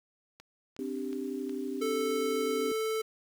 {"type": "click train", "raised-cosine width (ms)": 0.2, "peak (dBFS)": -32, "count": 4, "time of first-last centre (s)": [0.4, 1.495], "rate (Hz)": 2.74}
{"type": "chord", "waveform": "sine", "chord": "C suspended second", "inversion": "none", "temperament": "equal", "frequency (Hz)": [261.6, 293.7, 392], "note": ["C4", "D4", "G4"], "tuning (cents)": [0, 0, 0], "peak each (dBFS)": [-36, -38, -37], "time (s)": [0.79, 2.72], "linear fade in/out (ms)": 2}
{"type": "tone", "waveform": "square", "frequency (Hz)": 440, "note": "A4", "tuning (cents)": 0, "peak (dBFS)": -30, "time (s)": [1.81, 3.02], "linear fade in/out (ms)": 10}
{"effects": ["9-bit"]}